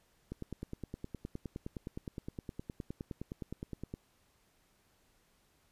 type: click train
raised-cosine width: 3 ms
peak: -27 dBFS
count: 36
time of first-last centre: 0.32-3.939 s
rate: 9.67 Hz
effects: pink hiss -71 dBFS RMS until 5.71 s + resampled to 32000 Hz